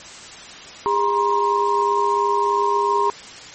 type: tone cluster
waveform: sine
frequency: 406.3 / 952 / 1055 Hz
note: G#4 / A#5 / C6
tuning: -38 / +36 / +14 cents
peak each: -21 / -19 / -21 dBFS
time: 0.86-3.1 s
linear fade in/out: 0 ms
effects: white hiss -38 dBFS RMS until 3.54 s + MP3 32 kbps